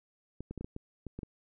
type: clicks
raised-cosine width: 3 ms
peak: -27 dBFS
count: 9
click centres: 0.406 / 0.51 / 0.577 / 0.61 / 0.645 / 0.764 / 1.067 / 1.19 / 1.232 s
effects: none